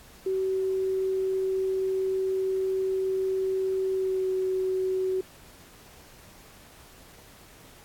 sine tone with pitch glide, 380 to 375.4 Hz, F#4 to F#4, +46 to +25 cents, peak -24 dBFS, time 0.26-5.21 s, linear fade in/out 5 ms, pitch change -21 cents, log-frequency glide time 3.92-4.3 s, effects pink hiss -52 dBFS RMS until 7.84 s + AAC 64 kbps

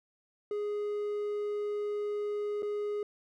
triangle tone with dropouts, 415 Hz, G#4, 1 cent flat, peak -29 dBFS, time 0.51-3.03 s, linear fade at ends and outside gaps 2 ms, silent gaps 2.623-2.629 s, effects none

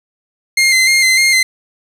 sawtooth tone with vibrato, 2093 Hz, C7, in tune, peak -5 dBFS, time 0.57-1.43 s, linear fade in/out 5 ms, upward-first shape square, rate 3.3 Hz, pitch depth 26 cents each way, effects low-pass 11000 Hz 12 dB/octave + 7-bit

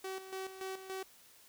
sawtooth tone with tremolo, 380.5 Hz, F#4, 48 cents sharp, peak -35 dBFS, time 0.04-1.03 s, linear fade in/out 5 ms, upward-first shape square, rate 3.5 Hz, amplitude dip 65%, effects white hiss -61 dBFS RMS until 1.48 s

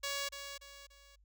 5% pulse tone with echo, 561 Hz, C#5, 21 cents sharp, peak -24 dBFS, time 0.03-0.29 s, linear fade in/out 10 ms, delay 290 ms, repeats 3, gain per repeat -8 dB, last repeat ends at 1.16 s, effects added 50 Hz sine -63 dBFS peak until 1.24 s

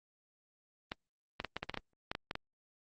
clicks, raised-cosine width 0.3 ms, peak -20 dBFS, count 12, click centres 0.919 / 1.401 / 1.447 / 1.566 / 1.63 / 1.696 / 1.743 / 1.774 / 2.115 / 2.151 / 2.311 / 2.354 s, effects Opus 24 kbps

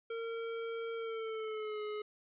square tone with pitch glide, 457.9 to 422.3 Hz, A#4 to G#4, -31 to +29 cents, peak -38 dBFS, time 0.1-2.02 s, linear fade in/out 5 ms, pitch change -140 cents, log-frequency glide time 0.95-1.82 s, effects resampled to 8000 Hz + 13-bit

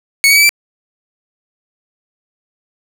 sawtooth tone with pitch steps, 2217 / 2256 / 2295 / 2335 Hz, C#7 / C#7 / D7 / D7, 0 / +30 / -40 / -11 cents, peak -3 dBFS, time 0.24-0.492 s, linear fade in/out 0 ms, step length 63 ms, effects none

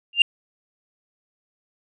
sine tone with exponential growth, 2794 Hz, F7, in tune, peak -5 dBFS, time 0.13-0.22 s, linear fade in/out 2 ms, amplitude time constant 18 ms, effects tanh soft clip ceiling -4 dBFS

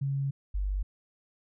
sine tone pair in turn, 138.1 / 48.7 Hz, C#3 / G1, -6 / -11 cents, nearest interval octave + tritone, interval 1805 cents, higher first, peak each -27 dBFS, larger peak neither, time 0.01-0.31 / 0.54-0.83 s, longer first, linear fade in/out 10 ms, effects none

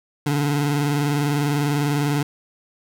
25% pulse tone with vibrato, 144.9 Hz, D3, 23 cents flat, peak -15 dBFS, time 0.26-2.23 s, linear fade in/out 5 ms, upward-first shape triangle, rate 20 Hz, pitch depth 78 cents each way, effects none

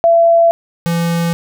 sine / square tone pair in turn, 673 / 169.13 Hz, E5 / E3, +36 / +45 cents, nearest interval 2 octaves, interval 2391 cents, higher first, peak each -6 / -14 dBFS, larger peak first, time 0.04-0.51 / 0.86-1.33 s, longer neither, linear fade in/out 0 ms, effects none

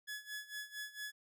sawtooth tone with tremolo, 1699 Hz, G#6, 39 cents sharp, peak -37 dBFS, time 0.07-1.12 s, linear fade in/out 20 ms, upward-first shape sine, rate 4.4 Hz, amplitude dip 85%, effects none

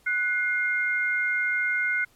sine tone pair together, 1480 / 2120 Hz, F#6 / C7, 0 / +22 cents, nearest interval tritone, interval 622 cents, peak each -25 dBFS, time 0.06-2.05 s, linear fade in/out 10 ms, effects pink hiss -61 dBFS RMS until 2.15 s + MP3 64 kbps

